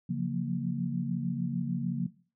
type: chord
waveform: sine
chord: Gb major seventh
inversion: second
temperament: equal with one note detuned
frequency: 138.59 / 174.61 / 181.29 / 233.1 Hz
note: Db3 / F3 / Gb3 / Bb3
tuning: 0 / 0 / -35 / 0 cents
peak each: -34 dBFS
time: 0.09-2.07 s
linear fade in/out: 10 ms
effects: noise-tail reverb RT60 0.4 s tail -19 dB re dry